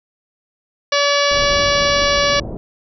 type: harmonic tone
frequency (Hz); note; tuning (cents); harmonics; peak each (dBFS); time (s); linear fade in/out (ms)
572; D5; -46; 1 / 2 / 3 / 4 / 5 / 6 / 7 / 8 / 9 / 10; -17 / -20 / -22 / -23 / -24 / -25 / -25 / -26 / -27 / -27; 0.92-2.4; 5
type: low-pass noise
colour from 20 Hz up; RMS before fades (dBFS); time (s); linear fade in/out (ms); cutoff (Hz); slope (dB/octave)
pink; -27; 1.31-2.57; 0; 690; 24
effects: none